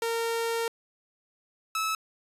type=tone pair in turn; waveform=sawtooth; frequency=460 / 1301.1 Hz; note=A#4 / E6; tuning=-23 / -23 cents; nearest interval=octave + tritone; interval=1800 cents; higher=second; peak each=-23 dBFS; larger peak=neither; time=0.02-0.68 / 1.75-1.95 s; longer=first; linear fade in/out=2 ms; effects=resampled to 32000 Hz